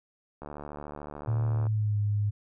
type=click train; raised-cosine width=1 ms; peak=-26 dBFS; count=93; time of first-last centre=0.42-1.668 s; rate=73.7 Hz
type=tone with pitch glide; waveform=sine; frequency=113 to 103.62 Hz; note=A2 to G#2; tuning=+47 to -3 cents; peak=-24 dBFS; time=1.27-2.31 s; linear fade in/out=20 ms; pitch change=-150 cents; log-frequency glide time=1.44-1.98 s
effects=none